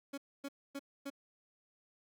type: tone bursts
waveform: 30% pulse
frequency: 278.7 Hz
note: C#4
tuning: 9 cents sharp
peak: -37 dBFS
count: 4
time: 0.13-1.102 s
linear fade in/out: 10 ms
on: 48 ms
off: 260 ms
effects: none